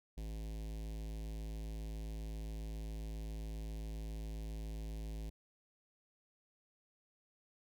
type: tone with notch filter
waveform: square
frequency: 53.7 Hz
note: A1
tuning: 41 cents flat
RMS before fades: -43 dBFS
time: 0.17-5.3 s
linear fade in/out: 10 ms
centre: 1300 Hz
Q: 0.59
effects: none